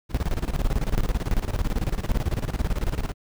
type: noise with tremolo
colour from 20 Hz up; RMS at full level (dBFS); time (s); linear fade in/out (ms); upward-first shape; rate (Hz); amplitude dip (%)
brown; -22; 0.09-3.14; 50; square; 18; 80
effects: none